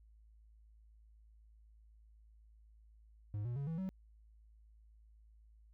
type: tone with pitch steps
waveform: triangle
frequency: 103.83 / 120.66 / 140.21 / 162.93 / 189.33 Hz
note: G#2 / B2 / C#3 / E3 / F#3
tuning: 0 / -40 / +20 / -20 / +40 cents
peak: -35 dBFS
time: 3.34-3.89 s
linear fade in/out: 0 ms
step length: 110 ms
effects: added 54 Hz sine -60 dBFS peak until 5.73 s